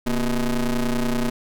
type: ring-modulated tone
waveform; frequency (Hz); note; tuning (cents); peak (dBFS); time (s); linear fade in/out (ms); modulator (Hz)
40% pulse; 126.2; B2; +38; -16; 0.06-1.3; 10; 111
effects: none